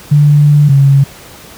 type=tone pair in turn; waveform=sine; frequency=146.9 / 138.29 Hz; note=D3 / C#3; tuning=+1 / -4 cents; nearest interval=minor second; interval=105 cents; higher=first; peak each=-3 dBFS; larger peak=neither; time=0.11-0.69 / 0.69-1.04 s; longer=first; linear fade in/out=10 ms; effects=pink hiss -34 dBFS RMS until 1.57 s + high-pass 60 Hz 12 dB/octave